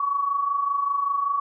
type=tone pair together; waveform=sine; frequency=1105.8 / 1131 Hz; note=C#6 / C#6; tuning=-5 / +34 cents; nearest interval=unison; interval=39 cents; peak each=-29 / -22 dBFS; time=0-1.4 s; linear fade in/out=5 ms; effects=none